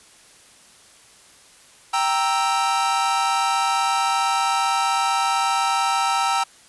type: chord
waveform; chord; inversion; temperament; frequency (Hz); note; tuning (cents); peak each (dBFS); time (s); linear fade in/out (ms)
45% pulse; E diminished; first; equal; 784 / 932.3 / 1318.5; G5 / Bb5 / E6; 0 / 0 / 0; -23; 1.93-6.44; 10
effects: white hiss -50 dBFS RMS until 6.68 s + resampled to 24000 Hz